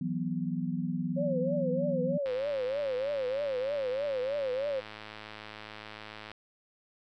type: chord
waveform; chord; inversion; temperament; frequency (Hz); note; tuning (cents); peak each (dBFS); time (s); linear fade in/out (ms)
sine; E suspended second; none; equal with one note detuned; 164.81 / 183.93 / 246.9; E3 / F#3 / B3; 0 / -10 / 0; -34; 0.01-2.18; 5
type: tone with vibrato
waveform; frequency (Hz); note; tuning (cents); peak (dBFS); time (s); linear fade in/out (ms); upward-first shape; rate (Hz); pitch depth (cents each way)
sine; 540; C#5; -45; -29; 1.16-4.81; 20; triangle; 3.2; 160
type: click train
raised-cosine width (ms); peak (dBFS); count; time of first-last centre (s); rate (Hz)
0.3; -27; 435; 2.26-6.316; 107
effects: none